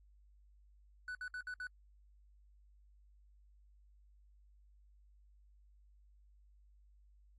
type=tone bursts; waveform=triangle; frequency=1489 Hz; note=F#6; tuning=11 cents sharp; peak=-39 dBFS; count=5; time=1.08-1.67 s; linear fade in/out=2 ms; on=70 ms; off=60 ms; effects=added 50 Hz sine -62 dBFS peak until 7.38 s + AAC 32 kbps